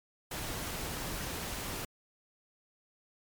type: noise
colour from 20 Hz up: pink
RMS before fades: -38 dBFS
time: 0.31-1.85 s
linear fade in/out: 5 ms
effects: MP3 96 kbps